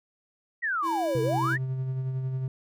sine exponential two-way sweep, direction down then up, 1964 to 429.3 to 1964 Hz, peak -25 dBFS, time 0.62-1.58 s, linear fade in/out 20 ms, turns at 1.22 s
square tone, 329.6 Hz, E4, in tune, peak -32 dBFS, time 0.82-1.57 s, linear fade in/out 50 ms
triangle tone with tremolo, 130.81 Hz, C3, in tune, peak -24 dBFS, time 1.15-2.48 s, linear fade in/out 2 ms, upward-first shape sine, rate 11 Hz, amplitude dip 35%
effects none

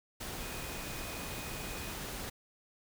sine tone in noise, 2489 Hz, D#7, in tune, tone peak -50 dBFS, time 0.41-1.93 s, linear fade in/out 10 ms, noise pink, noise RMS -41 dBFS, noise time 0.2-2.3 s, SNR -12 dB, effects none

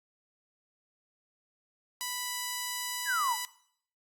5% pulse tone, 987.8 Hz, B5, in tune, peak -21 dBFS, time 2.01-3.45 s, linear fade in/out 0 ms
sine exponential sweep, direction down, 1760 to 851 Hz, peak -27 dBFS, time 3.05-3.37 s, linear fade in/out 50 ms
effects noise-tail reverb RT60 0.6 s tail -18 dB re dry + Opus 48 kbps

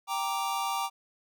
square chord, G minor, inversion none, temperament equal, 784 / 932.3 / 1174.7 Hz, G5 / Bb5 / D6, 0 / 0 / 0 cents, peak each -34 dBFS, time 0.07-0.9 s, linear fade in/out 50 ms, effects none

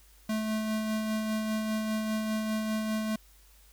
square tone with tremolo, 217.3 Hz, A3, 21 cents flat, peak -28 dBFS, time 0.29-3.16 s, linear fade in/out 5 ms, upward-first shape sine, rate 5 Hz, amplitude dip 30%, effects added 50 Hz sine -57 dBFS peak until 3.72 s + white hiss -61 dBFS RMS until 3.72 s

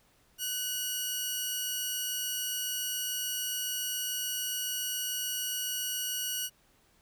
10% pulse tone pair together, 1500 / 2893 Hz, F#6 / F#7, +23 / -40 cents, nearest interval major seventh, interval 1137 cents, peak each -32 / -24 dBFS, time 0.38-6.5 s, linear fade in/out 50 ms, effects pink hiss -66 dBFS RMS until 7.01 s

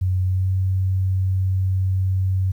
sine tone with pitch glide, 92.5 to 94.33 Hz, F#2 to F#2, 0 to +34 cents, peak -17 dBFS, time 0.01-2.52 s, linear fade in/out 10 ms, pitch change +34 cents, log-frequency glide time 0.25-0.5 s, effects 9-bit

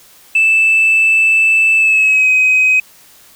sine tone with pitch glide, 2637 to 2524 Hz, E7 to D#7, 0 to +24 cents, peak -6 dBFS, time 0.35-2.8 s, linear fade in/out 5 ms, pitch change -76 cents, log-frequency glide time 1.76-2.29 s, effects tanh soft clip ceiling -5 dBFS + white hiss -44 dBFS RMS until 3.35 s

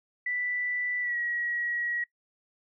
sine tone with pitch glide, 1975.5 to 1910.4 Hz, B6 to A#6, 0 to +42 cents, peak -28 dBFS, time 0.26-2.04 s, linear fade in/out 5 ms, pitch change -58 cents, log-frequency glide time 1.01-1.17 s, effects noise-tail reverb RT60 0.1 s tail -21 dB re dry

